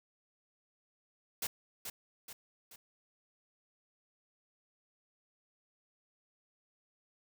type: noise with echo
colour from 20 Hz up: white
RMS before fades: -36 dBFS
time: 1.42-1.47 s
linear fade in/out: 5 ms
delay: 430 ms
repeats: 3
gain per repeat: -6 dB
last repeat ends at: 2.76 s
effects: none